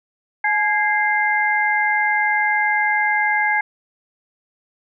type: tone cluster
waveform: sine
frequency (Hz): 848 / 1641 / 2090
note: G#5 / G#6 / C7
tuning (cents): +36 / -21 / -2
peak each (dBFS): -20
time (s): 0.44-3.61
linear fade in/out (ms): 5
effects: none